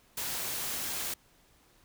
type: noise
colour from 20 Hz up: white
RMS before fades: -35 dBFS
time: 0.17-1.14 s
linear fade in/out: 5 ms
effects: pink hiss -64 dBFS RMS until 1.84 s